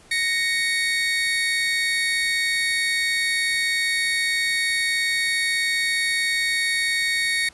30% pulse tone pair together, 1864.7 / 2225 Hz, A#6 / C#7, 0 / +6 cents, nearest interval minor third, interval 306 cents, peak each -20 / -21 dBFS, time 0.11-7.49 s, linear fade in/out 5 ms, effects pink hiss -51 dBFS RMS until 7.53 s + resampled to 24000 Hz

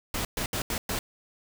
pink noise bursts at uneven times, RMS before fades -30 dBFS, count 5, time 0.14-0.25 / 0.37-0.46 / 0.53-0.62 / 0.7-0.78 / 0.89-0.99 s, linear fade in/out 2 ms, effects none

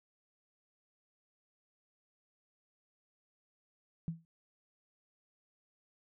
sine tone with exponential decay, 164.81 Hz, E3, in tune, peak -30 dBFS, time 4.08-4.25 s, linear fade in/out 0 ms, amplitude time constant 35 ms, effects none

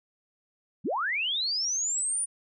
sine linear sweep, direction up, 123.8 to 9630 Hz, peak -26 dBFS, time 0.84-2.26 s, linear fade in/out 20 ms, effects none

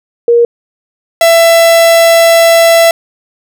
sine / 45% pulse tone pair in turn, 471.8 / 667.2 Hz, A#4 / E5, +21 / +21 cents, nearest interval tritone, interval 600 cents, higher second, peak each -3 dBFS, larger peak neither, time 0.28-0.45 / 1.21-2.91 s, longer second, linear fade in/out 2 ms, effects none

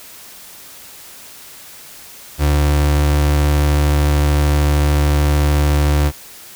35% pulse tone, 73.42 Hz, D2, in tune, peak -10 dBFS, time 2.38-6.12 s, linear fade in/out 50 ms, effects white hiss -38 dBFS RMS until 6.55 s

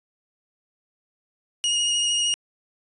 sawtooth tone with vibrato, 2872 Hz, F7, 48 cents sharp, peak -17 dBFS, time 1.64-2.34 s, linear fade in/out 0 ms, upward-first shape triangle, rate 13 Hz, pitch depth 19 cents each way, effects resampled to 22050 Hz

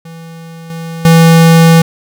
square tone with level steps, 164.81 Hz, E3, in tune, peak -28 / -21 / -3 dBFS, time 0.05-1.82 s, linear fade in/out 5 ms, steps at 0.7 / 1.05 s, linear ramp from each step 2 ms, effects none

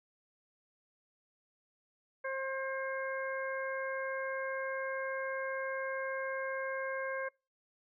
harmonic tone, 533 Hz, C5, 32 cents sharp, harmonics 1 / 2 / 3 / 4, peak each -37 / -42 / -40 / -45 dBFS, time 2.24-7.29 s, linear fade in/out 10 ms, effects noise-tail reverb RT60 0.3 s tail -26 dB re dry

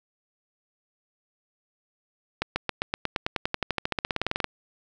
accelerating click train, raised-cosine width 0.3 ms, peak -9 dBFS, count 26, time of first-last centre 2.42-4.443 s, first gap 140 ms, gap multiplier 0.95, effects none

